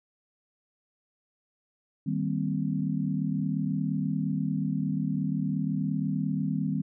sine chord, C minor seventh, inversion first, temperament equal, 155.56 / 196 / 233.1 / 261.6 Hz, Eb3 / G3 / Bb3 / C4, 0 / 0 / 0 / 0 cents, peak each -30 / -30 / -36 / -32 dBFS, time 2.06-6.82 s, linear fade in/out 10 ms, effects none

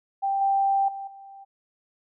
sine tone with level steps, 786 Hz, G5, 4 cents sharp, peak -22 / -19 / -32 / -42 dBFS, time 0.22-1.45 s, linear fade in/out 20 ms, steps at 0.41 / 0.88 / 1.07 s, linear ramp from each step 5 ms, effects none

